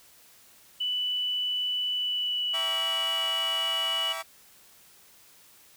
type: tone with pitch glide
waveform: sine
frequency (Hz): 2978 to 2937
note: F#7 to F#7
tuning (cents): +11 to -13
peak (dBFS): -26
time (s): 0.8-4.13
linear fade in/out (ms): 10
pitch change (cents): -24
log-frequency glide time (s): 1.93-2.78
type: chord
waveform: 20% pulse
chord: E diminished seventh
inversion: none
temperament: just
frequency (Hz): 659.3 / 791.1 / 949.3 / 1139.2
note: E5 / G5 / Bb5 / Db6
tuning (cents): 0 / +16 / +31 / +47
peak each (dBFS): -32 / -37 / -37 / -32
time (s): 2.53-4.23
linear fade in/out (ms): 20
effects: white hiss -56 dBFS RMS until 5.76 s